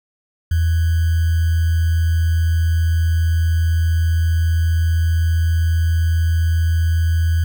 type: tone with sample-and-hold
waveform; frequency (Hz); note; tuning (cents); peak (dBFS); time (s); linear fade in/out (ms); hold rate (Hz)
sine; 82.4; E2; 0; -13; 0.51-7.44; 5; 1575
effects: none